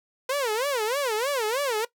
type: tone with vibrato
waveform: sawtooth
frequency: 495.3 Hz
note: B4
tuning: 5 cents sharp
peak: -20 dBFS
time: 0.29-1.85 s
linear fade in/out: 5 ms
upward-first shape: sine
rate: 3.2 Hz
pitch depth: 270 cents each way
effects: noise-tail reverb RT60 0.1 s tail -19 dB re dry